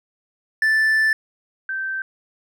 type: tone pair in turn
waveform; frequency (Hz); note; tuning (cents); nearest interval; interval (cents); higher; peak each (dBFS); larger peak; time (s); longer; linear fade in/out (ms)
triangle / sine; 1760 / 1555.6; A6 / G6; 0 / -14; major second; 214; first; -13 / -23; first; 0.62-1.13 / 1.69-2.02; first; 2
effects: none